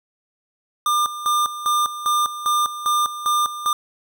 square tone with tremolo, 1200 Hz, D6, 37 cents sharp, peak -17 dBFS, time 0.86-3.73 s, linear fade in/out 2 ms, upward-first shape square, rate 2.5 Hz, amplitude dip 75%, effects none

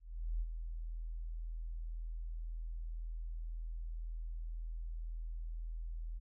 sine tone with ADSR envelope, 40.96 Hz, E1, 10 cents flat, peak -32 dBFS, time 0-6.2 s, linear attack 410 ms, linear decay 40 ms, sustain -7 dB, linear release 29 ms, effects none

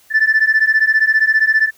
sine beating tone pair, 1750 / 1765 Hz, A6 / A6, -10 / +5 cents, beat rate 15 Hz, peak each -12 dBFS, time 0.1-1.71 s, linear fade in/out 50 ms, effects tanh soft clip ceiling -6 dBFS + white hiss -51 dBFS RMS until 1.77 s

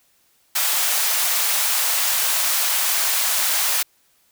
white high-pass noise, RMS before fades -20 dBFS, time 0.55-3.83 s, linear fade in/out 10 ms, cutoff 620 Hz, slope 24 dB/octave, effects white hiss -61 dBFS RMS until 4.31 s

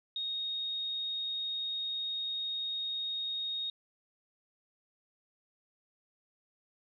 sine tone, 3729 Hz, A#7, in tune, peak -33 dBFS, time 0.16-3.7 s, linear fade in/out 2 ms, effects none

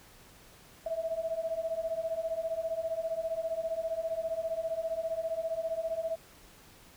sine beating tone pair, 644 / 659 Hz, E5 / E5, -41 / -1 cents, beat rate 15 Hz, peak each -35 / -33 dBFS, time 0.86-6.16 s, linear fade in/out 5 ms, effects pink hiss -56 dBFS RMS until 6.96 s

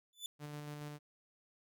sawtooth tone with exponential growth, 3493 Hz, A7, 13 cents flat, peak -34 dBFS, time 0.13-0.26 s, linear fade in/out 1 ms, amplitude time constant 28 ms
sawtooth tone with tremolo, 147.9 Hz, D3, 13 cents sharp, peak -39 dBFS, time 0.39-0.99 s, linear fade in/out 50 ms, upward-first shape square, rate 7.1 Hz, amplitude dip 25%
effects none

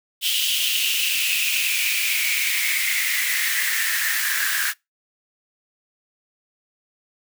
white noise with high-pass filter sweep, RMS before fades -22 dBFS, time 0.21-4.74 s, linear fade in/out 50 ms, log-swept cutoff 3100 to 1600 Hz, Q 6.7, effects noise-tail reverb RT60 0.2 s tail -24 dB re dry

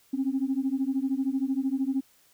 sine beating tone pair, 261.6 / 274.6 Hz, C4 / C#4, 0 / -16 cents, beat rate 13 Hz, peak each -27 dBFS, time 0.13-2.01 s, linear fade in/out 10 ms, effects tanh soft clip ceiling -18 dBFS + white hiss -62 dBFS RMS until 2.33 s

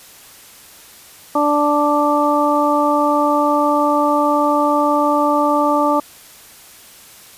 harmonic tone, 293.6 Hz, D4, in tune, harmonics 1 / 2 / 3 / 4, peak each -18 / -18 / -18 / -18 dBFS, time 1.35-6 s, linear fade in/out 5 ms, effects white hiss -42 dBFS RMS until 7.37 s + resampled to 32000 Hz

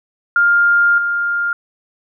sine tone with level steps, 1404 Hz, F6, 9 cents sharp, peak -9 / -15 dBFS, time 0.36-1.53 s, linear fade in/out 2 ms, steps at 0.98 s, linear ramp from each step 2 ms, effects none

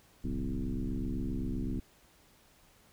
sine tone with frequency modulation, 112.3 Hz, A2, 36 cents sharp, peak -31 dBFS, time 0.24-1.8 s, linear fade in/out 5 ms, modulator 67.8 Hz, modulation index 2.9, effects pink hiss -63 dBFS RMS until 2.92 s

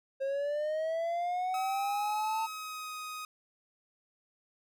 triangle linear sweep, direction up, 535 to 898 Hz, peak -28 dBFS, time 0.2-2.47 s, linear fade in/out 20 ms
sawtooth tone with pitch glide, 1279 to 1252 Hz, D#6 to D#6, +47 to +10 cents, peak -35 dBFS, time 1.54-3.25 s, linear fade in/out 2 ms, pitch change -37 cents, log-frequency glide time 2.33-2.94 s
effects none

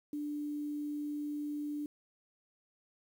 sine tone with quantisation, 294.9 Hz, D4, 7 cents sharp, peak -35 dBFS, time 0.13-1.86 s, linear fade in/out 2 ms, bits 10, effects none

